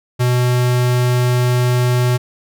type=tone; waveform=square; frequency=123.9 Hz; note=B2; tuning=6 cents sharp; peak=-13 dBFS; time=0.19-2.18 s; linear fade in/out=20 ms; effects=none